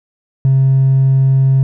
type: tone with hard clipping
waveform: sine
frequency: 133.9 Hz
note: C3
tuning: 40 cents sharp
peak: -8 dBFS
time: 0.45-1.63 s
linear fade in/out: 0 ms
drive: 1 dB
effects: none